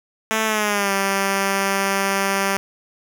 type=tone with pitch glide; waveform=5% pulse; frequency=220 to 196 Hz; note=A3 to G3; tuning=0 to 0 cents; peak=-7 dBFS; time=0.31-2.57 s; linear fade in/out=0 ms; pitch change=-200 cents; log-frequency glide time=0.45-0.92 s; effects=none